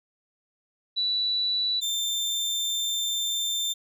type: tone pair in turn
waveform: sine / 30% pulse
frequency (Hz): 3951 / 3579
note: B7 / A7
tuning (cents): 0 / +29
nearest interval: major second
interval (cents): 171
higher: first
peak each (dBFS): -23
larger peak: neither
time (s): 0.96-1.81 / 1.81-3.74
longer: second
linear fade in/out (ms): 20
effects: none